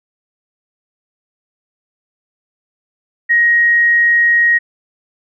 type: tone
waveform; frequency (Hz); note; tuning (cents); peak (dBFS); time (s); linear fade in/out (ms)
sine; 1883; A#6; +17; -8; 3.29-4.59; 20
effects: none